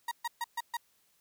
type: tone bursts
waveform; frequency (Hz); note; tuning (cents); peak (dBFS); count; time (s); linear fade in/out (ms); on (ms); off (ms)
35% pulse; 945; A#5; +23; -30; 5; 0.08-0.77; 5; 34; 130
effects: white hiss -70 dBFS RMS until 1.2 s